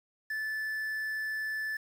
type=tone with quantisation; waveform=triangle; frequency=1746 Hz; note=A6; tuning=14 cents flat; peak=-30 dBFS; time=0.3-1.77 s; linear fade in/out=5 ms; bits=9; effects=none